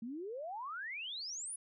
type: exponential sweep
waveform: sine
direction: up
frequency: 218 to 10548 Hz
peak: -40 dBFS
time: 0.02-1.56 s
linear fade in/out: 5 ms
effects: none

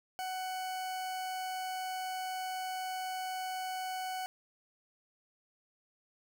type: tone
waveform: 40% pulse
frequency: 746 Hz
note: F#5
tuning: 14 cents sharp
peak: -35 dBFS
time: 0.19-4.26 s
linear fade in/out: 0 ms
effects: none

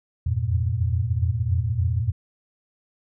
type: tone cluster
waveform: sine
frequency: 83.9 / 87 / 90.9 / 101.3 / 117.7 Hz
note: E2 / F2 / F#2 / G#2 / A#2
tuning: +31 / -6 / -30 / -43 / +17 cents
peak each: -25 / -30 / -30 / -28 / -24 dBFS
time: 0.26-2.12 s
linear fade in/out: 10 ms
effects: none

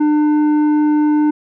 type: tone with tanh clipping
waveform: sine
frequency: 300.4 Hz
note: D4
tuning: 39 cents sharp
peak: -12 dBFS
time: 0-1.31 s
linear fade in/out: 10 ms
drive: 8 dB
effects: none

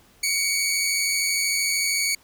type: tone pair together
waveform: 15% pulse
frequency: 2164 / 2257 Hz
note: C#7 / C#7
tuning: -42 / +31 cents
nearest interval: minor second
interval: 73 cents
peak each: -23 / -15 dBFS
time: 0.23-2.15 s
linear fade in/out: 5 ms
effects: pink hiss -56 dBFS RMS until 2.23 s

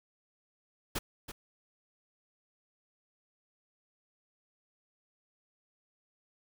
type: noise with echo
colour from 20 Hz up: pink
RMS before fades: -33 dBFS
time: 0.95-0.99 s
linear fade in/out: 10 ms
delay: 330 ms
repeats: 1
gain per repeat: -10 dB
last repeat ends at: 1.32 s
effects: none

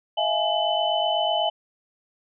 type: tone cluster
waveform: sine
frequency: 640 / 688 / 841 / 3017 Hz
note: D#5 / F5 / G#5 / F#7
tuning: +49 / -26 / +22 / +33 cents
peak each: -26 dBFS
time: 0.17-1.5 s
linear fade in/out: 10 ms
effects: none

